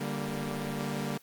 sawtooth chord, G minor, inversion second, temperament equal with one note detuned, 145.31 / 196 / 233.1 Hz, D3 / G3 / Bb3, -18 / 0 / 0 cents, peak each -32 dBFS, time 0-1.18 s, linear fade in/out 10 ms, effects white hiss -61 dBFS RMS until 1.22 s + Opus 48 kbps

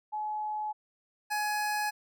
sine / 25% pulse tone pair in turn, 851 / 840.3 Hz, G#5 / G#5, +42 / +20 cents, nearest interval unison, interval 22 cents, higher first, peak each -31 / -25 dBFS, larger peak second, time 0.12-0.73 / 1.3-1.91 s, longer neither, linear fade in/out 20 ms, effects none

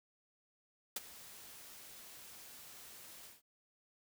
white noise with ADSR envelope, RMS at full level -36 dBFS, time 0.96-3.42 s, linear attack 5 ms, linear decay 24 ms, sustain -18 dB, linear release 160 ms, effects none

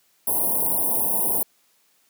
white band-stop noise, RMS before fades -22 dBFS, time 0.27-1.43 s, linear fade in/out 5 ms, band 1000 to 9200 Hz, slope 96 dB/octave, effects white hiss -63 dBFS RMS until 2.09 s + high-pass 150 Hz 12 dB/octave

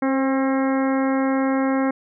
harmonic tone with a mistuned harmonic, 268.2 Hz, C4, 43 cents sharp, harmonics 1 / 2 / 3 / 4 / 5 / 6 / 7 / 8, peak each -19 / -25 / -29 / -31 / -33 / -35 / -36 / -37 dBFS, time 0.02-1.91 s, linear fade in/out 5 ms, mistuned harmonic 2, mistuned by -19 cents, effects none

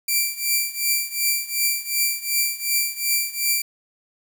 5% pulse tone with tremolo, 2349 Hz, D7, in tune, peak -7 dBFS, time 0.08-3.62 s, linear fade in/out 5 ms, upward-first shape triangle, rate 2.7 Hz, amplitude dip 90%, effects 8-bit

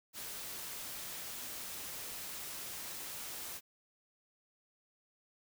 white noise, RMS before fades -44 dBFS, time 0.13-3.61 s, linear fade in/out 50 ms, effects none

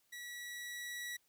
sawtooth tone with level ramp, 1937 Hz, B6, 34 cents flat, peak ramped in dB -42 to -37 dBFS, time 0.12-1.17 s, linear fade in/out 10 ms, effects white hiss -75 dBFS RMS until 1.28 s

